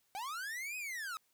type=linear two-way sweep; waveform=45% pulse; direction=up then down; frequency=746 to 2547 to 1243 Hz; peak=-39 dBFS; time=0.15-1.17 s; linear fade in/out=0 ms; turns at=0.77 s; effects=white hiss -75 dBFS RMS until 1.33 s